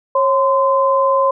sine tone pair together, 545 / 1030.2 Hz, C#5 / C6, -29 / -27 cents, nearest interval major seventh, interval 1102 cents, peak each -14 / -14 dBFS, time 0.15-1.31 s, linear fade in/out 5 ms, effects none

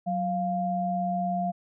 sine tone pair together, 185 / 698.5 Hz, F#3 / F5, 0 / 0 cents, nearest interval octave + major seventh, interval 2300 cents, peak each -29 / -27 dBFS, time 0.06-1.52 s, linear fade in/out 20 ms, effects none

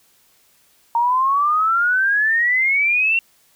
sine exponential sweep, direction up, 923 to 2748 Hz, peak -14 dBFS, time 0.95-3.19 s, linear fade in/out 2 ms, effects white hiss -57 dBFS RMS until 3.55 s

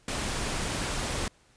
pink noise, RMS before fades -31 dBFS, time 0.08-1.28 s, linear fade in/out 2 ms, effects pink hiss -62 dBFS RMS until 1.56 s + resampled to 22050 Hz

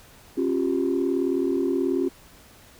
sine tone cluster, 272.3 / 351.5 / 390.3 Hz, C#4 / F4 / G4, -31 / +11 / -8 cents, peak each -24 / -24 / -26 dBFS, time 0.37-2.09 s, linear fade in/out 10 ms, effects tanh soft clip ceiling -14 dBFS + pink hiss -51 dBFS RMS until 2.79 s

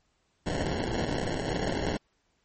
white noise with sample-and-hold, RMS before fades -30 dBFS, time 0.46-1.97 s, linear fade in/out 2 ms, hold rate 1225 Hz, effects pink hiss -72 dBFS RMS until 2.44 s + MP3 32 kbps

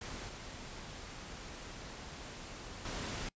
pink noise with level steps, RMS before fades -44 / -47 / -40 dBFS, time 0.01-3.29 s, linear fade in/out 5 ms, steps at 0.29 / 2.85 s, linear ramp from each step 2 ms, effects noise-tail reverb RT60 0.1 s tail -25 dB re dry + resampled to 16000 Hz

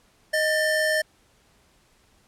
square tone pair together, 622.3 / 1780.6 Hz, D#5 / A6, 0 / +20 cents, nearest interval octave + tritone, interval 1820 cents, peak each -24 dBFS, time 0.33-1.02 s, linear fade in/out 10 ms, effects pink hiss -61 dBFS RMS until 2.27 s + low-pass 11000 Hz 12 dB/octave

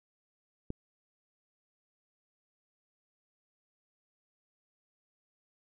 click, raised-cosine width 3 ms, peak -23 dBFS, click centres 0.704 s, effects none

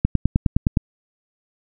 click train, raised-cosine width 5 ms, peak -3 dBFS, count 8, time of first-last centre 0.05-0.772 s, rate 9.7 Hz, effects none

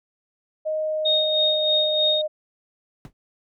sine tone with pitch glide, 622.3 to 613 Hz, D#5 to D#5, 0 to -26 cents, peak -22 dBFS, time 0.65-2.28 s, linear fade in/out 20 ms, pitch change -26 cents, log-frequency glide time 0.76-1.75 s
sine tone with tremolo, 3715 Hz, A#7, 7 cents flat, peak -17 dBFS, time 1.05-2.22 s, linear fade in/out 10 ms, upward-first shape sine, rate 3.2 Hz, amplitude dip 50%
brown noise with exponential decay, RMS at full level -34 dBFS, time 3.05-3.13 s, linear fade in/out 0 ms, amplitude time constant 17 ms
effects none

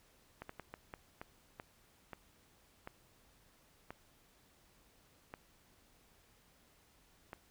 slowing click train, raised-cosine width 0.5 ms, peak -30 dBFS, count 12, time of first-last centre 0.42-7.331 s, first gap 74 ms, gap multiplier 1.39, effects pink hiss -68 dBFS RMS until 7.5 s

